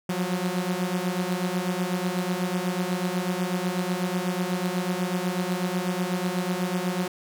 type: beating tone pair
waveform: sawtooth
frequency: 177 / 185.1 Hz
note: F3 / F#3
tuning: +23 / +1 cents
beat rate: 8.1 Hz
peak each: -24 dBFS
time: 0.09-7.08 s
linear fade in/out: 5 ms
effects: none